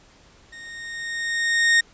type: tone with level ramp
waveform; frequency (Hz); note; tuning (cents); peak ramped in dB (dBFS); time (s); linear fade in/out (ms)
40% pulse; 1852; A#6; -12; -38 to -12; 0.52-1.81; 10
effects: pink hiss -53 dBFS RMS until 1.93 s + resampled to 16000 Hz